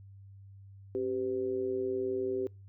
sine tone with amplitude modulation, 387.6 Hz, G4, 20 cents flat, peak -26 dBFS, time 0.95-2.47 s, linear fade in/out 0 ms, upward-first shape sine, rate 119 Hz, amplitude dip 80%, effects noise-tail reverb RT60 0.3 s tail -26 dB re dry + added 98 Hz sine -49 dBFS peak until 2.68 s

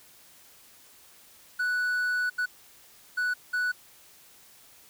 triangle tone bursts at uneven times, 1480 Hz, F#6, in tune, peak -23 dBFS, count 4, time 1.59-2.3 / 2.38-2.46 / 3.17-3.34 / 3.53-3.72 s, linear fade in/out 10 ms, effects white hiss -55 dBFS RMS until 4.89 s

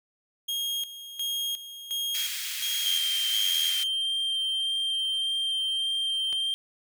40% pulse tone with tremolo, 3255 Hz, G#7, 36 cents flat, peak -27 dBFS, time 0.48-3.88 s, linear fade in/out 10 ms, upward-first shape square, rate 1.4 Hz, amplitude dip 75%
pink high-pass noise, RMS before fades -34 dBFS, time 2.14-3.84 s, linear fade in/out 10 ms, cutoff 2000 Hz, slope 24 dB/octave
triangle tone with vibrato, 3159 Hz, G7, 13 cents sharp, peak -24 dBFS, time 2.86-6.54 s, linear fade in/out 0 ms, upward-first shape sine, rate 1.7 Hz, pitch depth 9 cents each way
click, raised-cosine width 0.2 ms, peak -23 dBFS, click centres 6.328 s
effects none

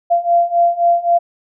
sine beating tone pair, 687 / 690.8 Hz, F5 / F5, -29 / -19 cents, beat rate 3.8 Hz, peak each -15 / -13 dBFS, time 0.1-1.19 s, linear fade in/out 20 ms, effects none

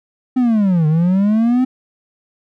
triangle linear two-way sweep, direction down then up, 260.1 to 150.4 to 260.1 Hz, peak -9 dBFS, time 0.36-1.65 s, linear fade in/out 10 ms, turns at 0.87 s, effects none

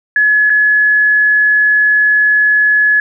sine tone with dropouts, 1700 Hz, G#6, 40 cents sharp, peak -7 dBFS, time 0.16-3 s, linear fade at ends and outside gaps 2 ms, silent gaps 0.497-0.501 s, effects none

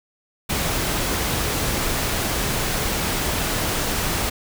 pink noise, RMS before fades -23 dBFS, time 0.49-4.3 s, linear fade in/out 10 ms, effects none

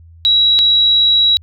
sine tone pair in turn, 3881 / 3881 Hz, B7 / B7, -31 / -31 cents, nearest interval unison, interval 0 cents, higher neither, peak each -8 dBFS, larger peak neither, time 0.25-0.59 / 0.59-1.37 s, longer second, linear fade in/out 0 ms, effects added 83 Hz sine -38 dBFS peak until 1.42 s

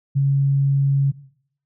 sine tone, 138.5 Hz, C#3, 1 cent flat, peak -14 dBFS, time 0.15-1.12 s, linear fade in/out 20 ms, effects noise-tail reverb RT60 0.6 s tail -17 dB re dry

